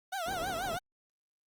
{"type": "tone with vibrato", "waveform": "30% pulse", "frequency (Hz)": 717, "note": "F5", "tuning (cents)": 45, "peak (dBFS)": -31, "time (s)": [0.12, 0.79], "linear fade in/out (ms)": 10, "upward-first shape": "triangle", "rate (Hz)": 6.2, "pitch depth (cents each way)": 200}
{"type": "low-pass noise", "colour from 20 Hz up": "white", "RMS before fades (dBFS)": -43, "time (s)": [0.26, 0.77], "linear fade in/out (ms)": 0, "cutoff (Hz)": 550, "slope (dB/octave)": 12}
{"effects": ["Opus 48 kbps"]}